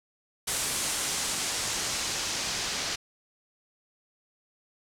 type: noise with low-pass filter sweep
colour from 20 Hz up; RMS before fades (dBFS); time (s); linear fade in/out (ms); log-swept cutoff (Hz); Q
white; -31; 0.47-2.96; 10; 9600 to 5400; 1.2
effects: none